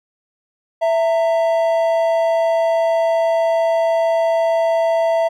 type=tone pair together; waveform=triangle; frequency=662.2 / 916 Hz; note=E5 / A#5; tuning=+8 / -31 cents; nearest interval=tritone; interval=561 cents; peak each=-12 / -22 dBFS; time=0.81-5.29 s; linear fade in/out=20 ms; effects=none